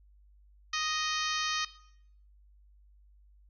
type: harmonic tone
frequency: 622.3 Hz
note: D#5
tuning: in tune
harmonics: 2 / 3 / 4 / 5 / 6 / 7 / 8 / 9 / 10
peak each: -35 / -37 / -38 / -39 / -40 / -40 / -41 / -42 / -42 dBFS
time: 0.73-1.65 s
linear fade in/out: 5 ms
effects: noise-tail reverb RT60 0.7 s tail -17 dB re dry + added 50 Hz sine -57 dBFS peak until 3.49 s